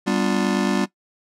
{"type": "chord", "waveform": "square", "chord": "G dominant seventh", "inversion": "none", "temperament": "just", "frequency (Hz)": [196, 245, 294, 352.8], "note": ["G3", "B3", "D4", "F4"], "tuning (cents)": [0, -14, 2, 18], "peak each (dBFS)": [-23, -25, -26, -26], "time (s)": [0.06, 0.86], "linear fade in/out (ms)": 20, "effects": ["noise-tail reverb RT60 0.1 s tail -18 dB re dry", "low-pass 8000 Hz 12 dB/octave"]}